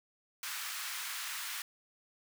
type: high-pass noise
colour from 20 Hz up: pink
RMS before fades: -40 dBFS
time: 0.43-1.62 s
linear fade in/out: 2 ms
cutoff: 1200 Hz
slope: 24 dB/octave
effects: none